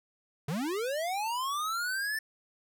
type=linear sweep; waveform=square; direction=up; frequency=130.81 to 1781 Hz; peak=-31 dBFS; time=0.48-2.19 s; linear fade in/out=5 ms; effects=none